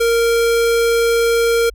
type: tone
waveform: square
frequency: 464.4 Hz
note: A#4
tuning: 7 cents flat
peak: -13 dBFS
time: 0-1.7 s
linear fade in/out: 10 ms
effects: added 50 Hz sine -35 dBFS peak until 1.74 s